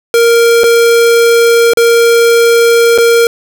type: tone with dropouts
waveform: square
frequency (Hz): 466.2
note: A#4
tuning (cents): 0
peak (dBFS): -5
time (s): 0.14-3.27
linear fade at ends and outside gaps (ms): 1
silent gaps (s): 0.635-0.64 / 1.735-1.772 / 2.978-2.984
effects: none